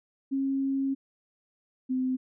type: tone pair in turn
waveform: sine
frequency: 271.2 / 257.5 Hz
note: C#4 / C4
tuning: -38 / -28 cents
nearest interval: minor second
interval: 90 cents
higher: first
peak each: -25 dBFS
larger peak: neither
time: 0.31-0.95 / 1.89-2.17 s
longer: first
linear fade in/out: 20 ms
effects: none